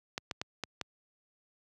clicks, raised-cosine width 0.2 ms, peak -17 dBFS, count 5, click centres 0.179 / 0.312 / 0.415 / 0.637 / 0.813 s, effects high-pass 80 Hz 12 dB/octave

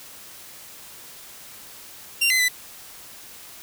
sawtooth tone with pitch steps, 2769 / 2041 / 1996 Hz, F7 / C7 / B6, -15 / -44 / +18 cents, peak -14 dBFS, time 2.21-2.486 s, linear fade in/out 10 ms, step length 92 ms, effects white hiss -43 dBFS RMS until 3.62 s

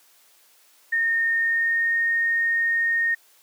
sine tone with pitch glide, 1834 to 1846.8 Hz, A#6 to A#6, -29 to -17 cents, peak -19 dBFS, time 0.92-3.15 s, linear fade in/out 10 ms, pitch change +12 cents, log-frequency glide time 1.39-1.96 s, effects white hiss -57 dBFS RMS until 3.42 s + high-pass 400 Hz 12 dB/octave

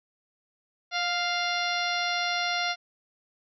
harmonic tone with a mistuned harmonic, 698.5 Hz, F5, in tune, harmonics 1 / 2 / 3 / 4 / 5 / 6 / 7 / 8, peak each -31 / -32 / -32 / -36 / -35 / -35 / -40 / -38 dBFS, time 0.91-2.76 s, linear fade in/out 50 ms, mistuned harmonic 1, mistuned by +20 cents, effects none

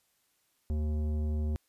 sine tone with tanh clipping, 76 Hz, D#2, 40 cents flat, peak -30 dBFS, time 0.7-1.56 s, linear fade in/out 0 ms, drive 13 dB, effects white hiss -73 dBFS RMS until 1.68 s + resampled to 32000 Hz

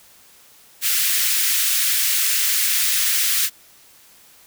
white high-pass noise, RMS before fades -19 dBFS, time 0.81-3.5 s, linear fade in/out 50 ms, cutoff 1600 Hz, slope 24 dB/octave, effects white hiss -50 dBFS RMS until 4.46 s

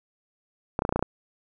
clicks, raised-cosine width 1 ms, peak -10 dBFS, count 8, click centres 0.791 / 0.821 / 0.851 / 0.892 / 0.925 / 0.96 / 0.993 / 1.026 s, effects none

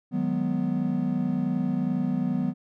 triangle chord, G# minor seventh, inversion second, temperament equal, 155.56 / 185 / 207.7 / 246.9 Hz, D#3 / F#3 / G#3 / B3, 0 / 0 / 0 / 0 cents, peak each -30 / -26 / -31 / -25 dBFS, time 0.11-2.54 s, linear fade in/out 50 ms, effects none

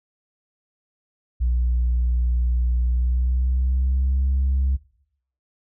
sine tone with pitch glide, 60.5 to 66.74 Hz, B1 to C2, -35 to +35 cents, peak -16 dBFS, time 1.4-4.77 s, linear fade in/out 20 ms, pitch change +170 cents, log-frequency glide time 2.85-4.26 s, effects noise-tail reverb RT60 0.7 s tail -20 dB re dry + tanh soft clip ceiling -15 dBFS

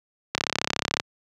click train, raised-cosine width 0.2 ms, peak -4 dBFS, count 23, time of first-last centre 0.35-0.999 s, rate 33.9 Hz, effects high-pass 100 Hz 12 dB/octave

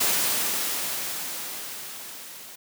white noise with level ramp, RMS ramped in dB -22 to -43 dBFS, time 0-2.56 s, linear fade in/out 10 ms, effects high-pass 150 Hz 12 dB/octave

